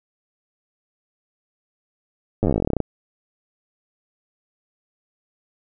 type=slowing click train; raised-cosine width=2 ms; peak=-7 dBFS; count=20; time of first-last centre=2.43-2.803 s; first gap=9 ms; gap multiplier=1.08; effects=none